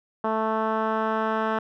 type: tone with low-pass filter sweep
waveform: 10% pulse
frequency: 220 Hz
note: A3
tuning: in tune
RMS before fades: -25 dBFS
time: 0.24-1.59 s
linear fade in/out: 5 ms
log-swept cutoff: 1100 to 1700 Hz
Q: 1.5
effects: none